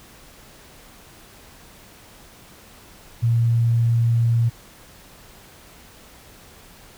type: tone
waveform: sine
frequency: 116.54 Hz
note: A#2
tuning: in tune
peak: -15 dBFS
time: 3.22-4.5 s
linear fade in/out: 20 ms
effects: pink hiss -47 dBFS RMS until 6.97 s